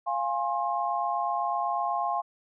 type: tone cluster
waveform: sine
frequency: 696 / 824 / 1065 Hz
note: F5 / G#5 / C6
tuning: -6 / -14 / +30 cents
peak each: -30 dBFS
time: 0.06-2.22 s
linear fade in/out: 20 ms
effects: none